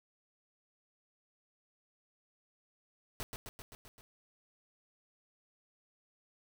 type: noise with echo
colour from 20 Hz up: pink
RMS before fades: -40 dBFS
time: 3.2-3.23 s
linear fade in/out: 0 ms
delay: 130 ms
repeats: 6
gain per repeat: -3 dB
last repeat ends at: 4.01 s
effects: none